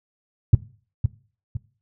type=tone with echo; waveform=sine; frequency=107.6 Hz; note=A2; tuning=38 cents flat; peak=-4 dBFS; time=0.53-0.55 s; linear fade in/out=5 ms; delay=510 ms; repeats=2; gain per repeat=-9 dB; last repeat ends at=1.57 s; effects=noise-tail reverb RT60 0.4 s tail -19 dB re dry + tanh soft clip ceiling -3 dBFS